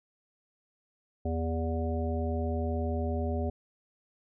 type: harmonic tone with a mistuned harmonic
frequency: 81 Hz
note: E2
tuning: 30 cents flat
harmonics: 1 / 3 / 5 / 7 / 9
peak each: -30 / -35 / -37 / -38 / -40 dBFS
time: 1.25-3.5 s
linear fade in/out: 5 ms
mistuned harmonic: 7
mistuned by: +51 cents
effects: none